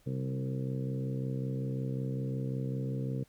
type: harmonic tone with a mistuned harmonic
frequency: 65.4 Hz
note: C2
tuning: in tune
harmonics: 2 / 3 / 4 / 5 / 6 / 7 / 8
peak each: -33 / -40 / -41 / -47 / -51 / -43 / -49 dBFS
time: 0.06-3.24 s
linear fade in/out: 10 ms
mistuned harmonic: 2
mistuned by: +21 cents
effects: pink hiss -66 dBFS RMS until 3.28 s